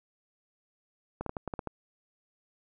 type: clicks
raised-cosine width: 1 ms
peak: -20 dBFS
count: 8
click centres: 1.21 / 1.263 / 1.294 / 1.368 / 1.477 / 1.538 / 1.592 / 1.673 s
effects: none